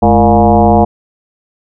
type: tone with frequency modulation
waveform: sine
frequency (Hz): 461.2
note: A#4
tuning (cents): -19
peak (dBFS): -4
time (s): 0.02-0.85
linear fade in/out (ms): 10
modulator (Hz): 124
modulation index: 3.2
effects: none